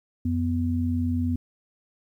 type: tone pair together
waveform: sine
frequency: 89 / 247.4 Hz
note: F2 / B3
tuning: +33 / +3 cents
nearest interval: octave + tritone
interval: 1770 cents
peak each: -25 dBFS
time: 0.25-1.36 s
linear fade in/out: 5 ms
effects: 10-bit